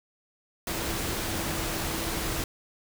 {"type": "tone in noise", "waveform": "sine", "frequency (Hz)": 330, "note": "E4", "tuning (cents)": 2, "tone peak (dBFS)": -39, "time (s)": [0.67, 2.44], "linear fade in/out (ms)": 2, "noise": "pink", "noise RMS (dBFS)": -31, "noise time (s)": [0.67, 2.44], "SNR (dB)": -11, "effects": []}